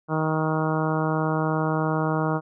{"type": "harmonic tone", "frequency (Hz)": 157.2, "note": "D#3", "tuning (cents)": 18, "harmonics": [1, 2, 3, 4, 5, 6, 7, 8, 9], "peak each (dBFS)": [-25, -28, -30, -31, -32, -33, -33, -34, -35], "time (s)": [0.08, 2.41], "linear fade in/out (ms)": 50, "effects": []}